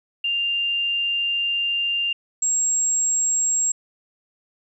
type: tone pair in turn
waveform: sine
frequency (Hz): 2794 / 7570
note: F7 / A#8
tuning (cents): 0 / +26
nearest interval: octave + perfect fourth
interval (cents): 1726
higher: second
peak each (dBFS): -20 / -18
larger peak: second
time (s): 0.24-2.13 / 2.42-3.72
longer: first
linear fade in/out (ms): 5
effects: 10-bit